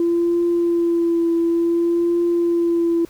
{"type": "tone with vibrato", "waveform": "sine", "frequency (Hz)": 339.8, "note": "F4", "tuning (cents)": -47, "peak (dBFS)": -14, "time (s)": [0, 3.05], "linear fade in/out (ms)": 2, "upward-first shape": "triangle", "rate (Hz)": 0.56, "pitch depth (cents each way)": 25, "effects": ["tanh soft clip ceiling -11 dBFS", "pink hiss -49 dBFS RMS until 3.09 s"]}